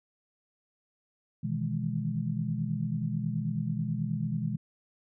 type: chord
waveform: sine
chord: E major seventh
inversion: second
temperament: equal with one note detuned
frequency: 123.47 / 155.56 / 164.81 / 208.4 Hz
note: B2 / D#3 / E3 / G#3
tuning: 0 / 0 / 0 / +6 cents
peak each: -34 dBFS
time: 1.43-4.57 s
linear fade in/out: 10 ms
effects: none